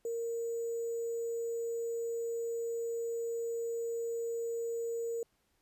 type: tone with sample-and-hold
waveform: sine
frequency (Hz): 463.1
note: A#4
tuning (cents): -11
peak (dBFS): -33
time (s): 0.05-5.23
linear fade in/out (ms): 2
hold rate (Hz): 7350
effects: pink hiss -75 dBFS RMS until 5.61 s + resampled to 32000 Hz